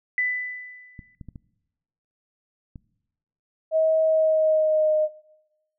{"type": "tone with exponential decay", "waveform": "sine", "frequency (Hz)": 1994, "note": "B6", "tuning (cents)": 16, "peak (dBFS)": -19, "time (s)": [0.18, 1.15], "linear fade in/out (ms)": 1, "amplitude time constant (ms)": 210}
{"type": "clicks", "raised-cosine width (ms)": 5, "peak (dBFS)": -27, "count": 5, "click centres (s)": [0.992, 1.212, 1.287, 1.358, 2.758]}
{"type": "tone with pitch glide", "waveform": "sine", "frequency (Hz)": [637, 616.7], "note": ["D#5", "D#5"], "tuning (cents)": [41, -16], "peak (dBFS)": -17, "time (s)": [3.71, 5.09], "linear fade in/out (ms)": 50, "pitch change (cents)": -57, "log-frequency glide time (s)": [4.02, 4.95]}
{"effects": ["noise-tail reverb RT60 1.0 s tail -21 dB re dry"]}